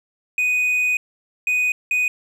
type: tone bursts at uneven times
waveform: triangle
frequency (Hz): 2489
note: D#7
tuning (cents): 0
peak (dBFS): -15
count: 3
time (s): 0.38-0.97 / 1.47-1.72 / 1.91-2.08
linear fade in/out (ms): 2
effects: none